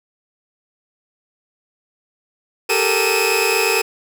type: tone cluster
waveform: sawtooth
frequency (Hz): 389.1 / 433.6 / 462.2 / 2497 / 2590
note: G4 / A4 / A#4 / D#7 / E7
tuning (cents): -13 / -25 / -15 / +6 / -31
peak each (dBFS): -18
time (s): 2.69-3.82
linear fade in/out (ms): 10
effects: none